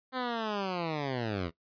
10% pulse linear sweep, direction down, 261.6 to 80 Hz, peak -23 dBFS, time 0.12-1.51 s, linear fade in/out 50 ms, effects noise-tail reverb RT60 0.1 s tail -17 dB re dry + resampled to 11025 Hz

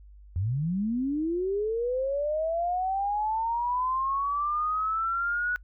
sine linear sweep, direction up, 82.41 to 1476 Hz, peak -25 dBFS, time 0.36-5.56 s, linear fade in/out 0 ms, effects noise-tail reverb RT60 0.1 s tail -25 dB re dry + added 50 Hz sine -47 dBFS peak until 5.63 s

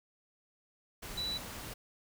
sine tone in noise, 3951 Hz, B7, in tune, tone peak -34 dBFS, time 1.17-1.38 s, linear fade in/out 10 ms, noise pink, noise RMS -44 dBFS, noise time 1.02-1.74 s, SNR +7 dB, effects none

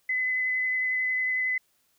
sine tone with vibrato, 2021 Hz, B6, 39 cents sharp, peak -24 dBFS, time 0.09-1.58 s, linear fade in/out 5 ms, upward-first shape sine, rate 11 Hz, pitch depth 11 cents each way, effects white hiss -69 dBFS RMS until 1.98 s

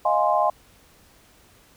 sine chord, F minor seventh, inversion third, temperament equal, 622.3 / 698.5 / 830.6 / 1046.5 Hz, Eb5 / F5 / Ab5 / C6, 0 / 0 / 0 / 0 cents, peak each -23 dBFS, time 0.05-0.5 s, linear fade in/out 5 ms, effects pink hiss -55 dBFS RMS until 1.76 s

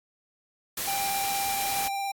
white noise, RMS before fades -31 dBFS, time 0.77-1.88 s, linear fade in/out 5 ms
square tone with vibrato, 791 Hz, G5, 15 cents sharp, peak -29 dBFS, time 0.87-2.12 s, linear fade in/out 10 ms, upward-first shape square, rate 17 Hz, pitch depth 11 cents each way
effects AAC 64 kbps

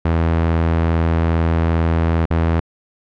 sawtooth tone with dropouts, 82.41 Hz, E2, in tune, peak -10 dBFS, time 0.05-2.6 s, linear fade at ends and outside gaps 5 ms, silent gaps 2.256-2.304 s, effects low-pass 2000 Hz 12 dB/octave

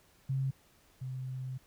sine tone pair in turn, 134.1 / 129.68 Hz, C3 / C3, +43 / -15 cents, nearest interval minor second, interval 58 cents, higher first, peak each -29 / -36 dBFS, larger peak first, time 0.29-0.51 / 1.01-1.58 s, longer second, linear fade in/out 10 ms, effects pink hiss -65 dBFS RMS until 1.66 s

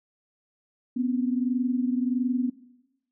sine tone pair together, 246.2 / 267.7 Hz, B3 / C4, -5 / +40 cents, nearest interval minor second, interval 145 cents, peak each -24 / -29 dBFS, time 0.96-2.5 s, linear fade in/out 10 ms, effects noise-tail reverb RT60 1.0 s tail -20 dB re dry

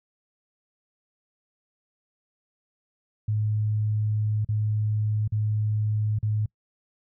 sine tone with dropouts, 106.8 Hz, G#2, 49 cents sharp, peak -22 dBFS, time 3.28-6.46 s, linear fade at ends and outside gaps 5 ms, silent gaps 4.447-4.488 / 5.278-5.321 / 6.188-6.228 s, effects noise-tail reverb RT60 0.1 s tail -25 dB re dry

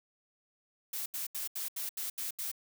blue noise bursts, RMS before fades -37 dBFS, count 8, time 0.93-2.516 s, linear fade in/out 5 ms, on 130 ms, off 78 ms, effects none

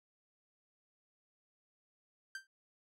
45% pulse tone with exponential decay, 1568 Hz, G6, in tune, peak -38 dBFS, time 2.35-2.47 s, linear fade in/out 2 ms, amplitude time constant 26 ms, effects low-pass 9000 Hz 12 dB/octave

